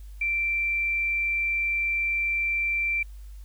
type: tone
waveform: sine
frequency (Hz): 2349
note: D7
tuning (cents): 0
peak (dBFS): -23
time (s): 0.21-3.03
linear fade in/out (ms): 5
effects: added 50 Hz sine -39 dBFS peak until 3.44 s + white hiss -61 dBFS RMS until 3.44 s